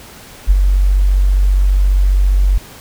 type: tone with ADSR envelope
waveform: sine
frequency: 47.43 Hz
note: F#1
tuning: 44 cents sharp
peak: -3 dBFS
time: 0.47-2.58 s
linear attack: 36 ms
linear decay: 27 ms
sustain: -5 dB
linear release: 5 ms
effects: pink hiss -37 dBFS RMS until 2.8 s